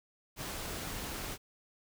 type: noise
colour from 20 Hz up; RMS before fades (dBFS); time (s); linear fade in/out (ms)
pink; -40; 0.36-1.38; 50
effects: none